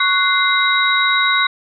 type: tone cluster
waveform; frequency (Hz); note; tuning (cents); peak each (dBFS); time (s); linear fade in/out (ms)
sine; 1106 / 1481 / 2079 / 3823; C#6 / F#6 / C7 / A#7; -4 / +1 / -12 / +43; -18; 0-1.47; 5
effects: none